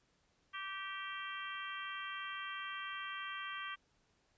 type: harmonic tone with a mistuned harmonic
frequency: 388.6 Hz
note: G4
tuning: 15 cents flat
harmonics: 3 / 4 / 5 / 6 / 7 / 8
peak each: -45 / -47 / -48 / -52 / -51 / -49 dBFS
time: 0.53-3.76 s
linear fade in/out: 20 ms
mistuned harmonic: 8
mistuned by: +37 cents
effects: pink hiss -75 dBFS RMS until 4.37 s + resampled to 16000 Hz